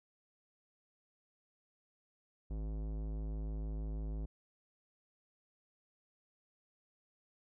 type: tone with tanh clipping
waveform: sine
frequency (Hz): 53.1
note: G#1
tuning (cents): +39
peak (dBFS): -39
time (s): 2.5-4.26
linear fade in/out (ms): 10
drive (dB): 18
effects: none